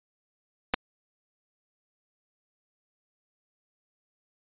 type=clicks; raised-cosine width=0.3 ms; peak=-8 dBFS; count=2; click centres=0.738 / 0.742 s; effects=resampled to 8000 Hz